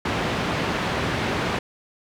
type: band-pass noise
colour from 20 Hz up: pink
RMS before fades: -25 dBFS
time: 0.05-1.59 s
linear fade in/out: 5 ms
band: 100 to 3000 Hz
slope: 12 dB/octave
effects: none